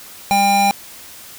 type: tone pair together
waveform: square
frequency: 199.75 / 799 Hz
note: G3 / G5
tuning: +33 / +33 cents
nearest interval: 2 octaves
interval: 2400 cents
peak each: -22 / -13 dBFS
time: 0.31-0.71 s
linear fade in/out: 0 ms
effects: white hiss -38 dBFS RMS until 1.38 s